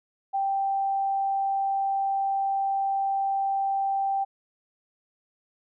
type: tone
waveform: sine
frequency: 784 Hz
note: G5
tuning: in tune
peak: -23 dBFS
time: 0.33-4.25 s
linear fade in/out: 20 ms
effects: none